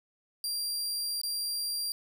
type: tone with dropouts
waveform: sawtooth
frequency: 4749 Hz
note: D8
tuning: 18 cents sharp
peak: -28 dBFS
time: 0.44-1.92 s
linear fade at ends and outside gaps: 1 ms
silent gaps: 1.215-1.234 s
effects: none

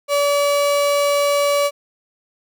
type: tone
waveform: 35% pulse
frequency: 573 Hz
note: D5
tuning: 43 cents flat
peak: -13 dBFS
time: 0.08-1.71 s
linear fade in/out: 50 ms
effects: none

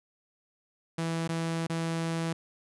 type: tone with dropouts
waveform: sawtooth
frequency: 164.81 Hz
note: E3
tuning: in tune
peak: -25 dBFS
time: 0.98-2.33 s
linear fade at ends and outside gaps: 5 ms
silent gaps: 1.277-1.29 / 1.669-1.697 s
effects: resampled to 24000 Hz

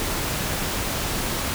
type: noise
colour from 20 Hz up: pink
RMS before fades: -26 dBFS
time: 0-1.54 s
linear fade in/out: 0 ms
effects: none

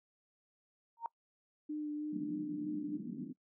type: tone with exponential growth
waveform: sine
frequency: 925 Hz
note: A#5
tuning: 14 cents flat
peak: -31 dBFS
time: 0.97-1.06 s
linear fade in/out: 1 ms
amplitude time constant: 19 ms
type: tone with vibrato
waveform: sine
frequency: 299.8 Hz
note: D4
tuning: 36 cents sharp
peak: -36 dBFS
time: 1.69-2.98 s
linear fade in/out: 10 ms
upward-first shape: sine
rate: 3.2 Hz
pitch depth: 16 cents each way
type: band-pass noise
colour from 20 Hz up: pink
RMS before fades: -44 dBFS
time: 2.12-3.33 s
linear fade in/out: 10 ms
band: 180 to 300 Hz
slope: 48 dB/octave
effects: noise-tail reverb RT60 0.1 s tail -22 dB re dry

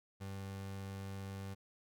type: tone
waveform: 30% pulse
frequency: 97.5 Hz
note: G2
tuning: 9 cents flat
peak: -40 dBFS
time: 0.2-1.55 s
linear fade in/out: 20 ms
effects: none

